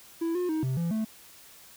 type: tone with pitch steps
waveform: triangle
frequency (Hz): 331.6 / 358.2 / 314.8 / 130.6 / 169 / 219.1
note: E4 / F4 / D#4 / C3 / E3 / A3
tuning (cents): +10 / +44 / +20 / -3 / +43 / -7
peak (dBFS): -24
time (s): 0.21-1.05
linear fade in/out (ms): 10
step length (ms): 140
effects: white hiss -52 dBFS RMS until 1.76 s